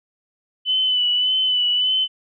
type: tone with vibrato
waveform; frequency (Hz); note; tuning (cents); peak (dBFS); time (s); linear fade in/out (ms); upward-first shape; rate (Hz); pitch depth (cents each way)
sine; 3000; F#7; +23; -16; 0.65-2.08; 50; sine; 1.7; 32
effects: none